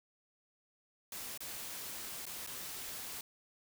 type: noise with dropouts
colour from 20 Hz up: white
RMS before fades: -44 dBFS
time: 1.12-3.21 s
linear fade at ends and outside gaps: 2 ms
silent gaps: 1.376-1.405 / 2.255-2.265 / 2.465-2.472 s
effects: none